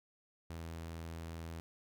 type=tone; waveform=sawtooth; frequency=82.41 Hz; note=E2; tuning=in tune; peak=-39 dBFS; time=0.5-1.6 s; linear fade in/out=0 ms; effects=none